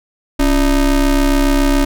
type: ring-modulated tone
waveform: square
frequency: 155.56 Hz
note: D#3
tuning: in tune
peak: -8 dBFS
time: 0.39-1.85 s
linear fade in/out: 10 ms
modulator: 122 Hz
effects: none